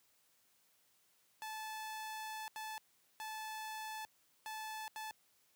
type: tone bursts at uneven times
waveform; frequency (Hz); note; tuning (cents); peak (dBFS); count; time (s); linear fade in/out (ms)
sawtooth; 870; A5; -20; -39; 5; 1.42-2.48 / 2.56-2.78 / 3.2-4.05 / 4.46-4.88 / 4.96-5.11; 0
effects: white hiss -73 dBFS RMS until 5.55 s + high-pass 80 Hz 12 dB/octave